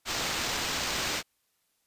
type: noise with sample-and-hold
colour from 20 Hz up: blue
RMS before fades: -31 dBFS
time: 0.05-1.23 s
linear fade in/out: 50 ms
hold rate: 11025 Hz
effects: white hiss -74 dBFS RMS until 1.86 s + resampled to 32000 Hz